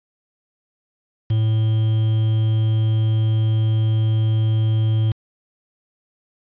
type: tone with quantisation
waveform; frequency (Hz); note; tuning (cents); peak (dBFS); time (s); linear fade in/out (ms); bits
triangle; 110; A2; 0; -13; 1.3-5.12; 5; 6
effects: resampled to 11025 Hz